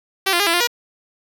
5% pulse tone with pitch steps, 385.7 / 346.8 / 406.5 / 335.6 / 350.4 / 479.8 Hz, G4 / F4 / G#4 / E4 / F4 / A#4, -28 / -12 / -37 / +31 / +6 / +50 cents, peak -4 dBFS, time 0.26-0.674 s, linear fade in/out 10 ms, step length 69 ms, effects none

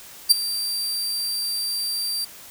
sawtooth tone with ADSR envelope, 4699 Hz, D8, in tune, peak -5 dBFS, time 0.29-2.25 s, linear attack 22 ms, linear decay 16 ms, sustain -16 dB, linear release 9 ms, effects white hiss -43 dBFS RMS until 2.5 s

